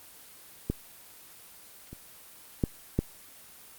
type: clicks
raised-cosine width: 3 ms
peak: -14 / -29 / -11 / -11 dBFS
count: 4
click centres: 0.7 / 1.93 / 2.638 / 2.99 s
effects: white hiss -51 dBFS RMS until 3.78 s + Opus 24 kbps